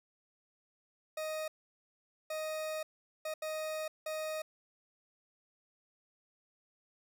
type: tone bursts at uneven times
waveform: 40% pulse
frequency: 624 Hz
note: D#5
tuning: 5 cents sharp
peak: -35 dBFS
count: 5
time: 1.17-1.48 / 2.3-2.83 / 3.25-3.34 / 3.42-3.88 / 4.06-4.42 s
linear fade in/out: 5 ms
effects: none